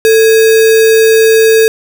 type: tone with sample-and-hold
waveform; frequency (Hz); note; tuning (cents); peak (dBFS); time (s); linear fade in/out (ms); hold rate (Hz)
sine; 444.6; A4; +18; -3; 0.05-1.68; 0; 2100
effects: none